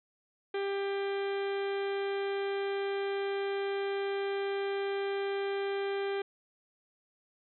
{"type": "harmonic tone", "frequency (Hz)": 396.4, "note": "G4", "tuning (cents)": 19, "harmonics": [1, 2, 3, 4, 5, 6, 7, 8, 9, 10], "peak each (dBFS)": [-31, -41, -47, -44, -48, -47, -58, -49, -56, -57], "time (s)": [0.54, 6.22], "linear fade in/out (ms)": 5, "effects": []}